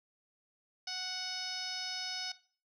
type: tone with low-pass filter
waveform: 10% pulse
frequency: 740 Hz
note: F#5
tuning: in tune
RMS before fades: -39 dBFS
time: 0.87-2.32 s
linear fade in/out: 5 ms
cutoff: 5400 Hz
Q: 8
effects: noise-tail reverb RT60 0.4 s tail -17 dB re dry